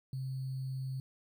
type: tone with sample-and-hold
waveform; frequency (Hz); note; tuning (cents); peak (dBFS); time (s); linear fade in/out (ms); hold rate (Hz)
sine; 132; C3; +16; -35; 0.13-1; 2; 4410
effects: none